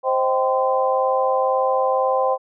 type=tone cluster; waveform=sine; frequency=524 / 626 / 780 / 1028 Hz; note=C5 / D#5 / G5 / C6; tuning=+2 / +10 / -9 / -31 cents; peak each=-19 / -27 / -22 / -23 dBFS; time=0.03-2.38 s; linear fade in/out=50 ms; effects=none